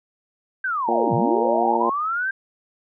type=linear two-way sweep; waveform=sine; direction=down then up; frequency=1598 to 108.8 to 1598 Hz; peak=-21 dBFS; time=0.64-2.31 s; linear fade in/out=5 ms; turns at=1.14 s
type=harmonic tone; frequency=116.6 Hz; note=A#2; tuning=1 cent sharp; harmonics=2 / 3 / 4 / 5 / 6 / 7 / 8; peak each=-28 / -25 / -27 / -28 / -28 / -26 / -25 dBFS; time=0.88-1.9 s; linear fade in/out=5 ms
effects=none